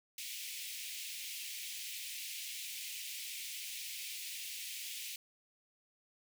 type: high-pass noise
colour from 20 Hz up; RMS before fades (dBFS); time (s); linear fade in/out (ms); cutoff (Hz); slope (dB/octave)
pink; -44; 0.18-5.16; 2; 2200; 48
effects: none